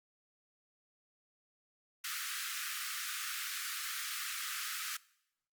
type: high-pass noise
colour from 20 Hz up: pink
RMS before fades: -40 dBFS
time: 2.04-4.97 s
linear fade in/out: 5 ms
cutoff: 1200 Hz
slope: 96 dB/octave
effects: noise-tail reverb RT60 0.8 s tail -22 dB re dry + Opus 48 kbps